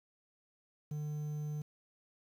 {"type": "tone with quantisation", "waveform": "triangle", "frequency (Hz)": 150, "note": "D3", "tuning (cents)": 37, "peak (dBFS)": -34, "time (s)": [0.91, 1.62], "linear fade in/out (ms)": 5, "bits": 10, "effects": []}